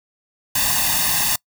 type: noise with comb filter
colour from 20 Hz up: white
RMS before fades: -19 dBFS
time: 0.55-1.36 s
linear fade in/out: 5 ms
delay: 1.1 ms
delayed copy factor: +0.95
effects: noise-tail reverb RT60 0.1 s tail -25 dB re dry